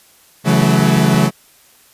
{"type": "chord", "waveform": "40% pulse", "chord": "F# minor seventh", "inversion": "second", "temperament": "equal with one note detuned", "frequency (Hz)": [138.59, 164.81, 185, 216.2], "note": ["C#3", "E3", "F#3", "A3"], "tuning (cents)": [0, 0, 0, -30], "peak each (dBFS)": -15, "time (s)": [0.44, 1.31], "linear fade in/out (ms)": 50}
{"type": "click train", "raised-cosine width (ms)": 5, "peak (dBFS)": -23, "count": 4, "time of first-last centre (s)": [0.62, 1.145], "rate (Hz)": 5.71}
{"effects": ["white hiss -49 dBFS RMS until 1.93 s", "resampled to 32000 Hz"]}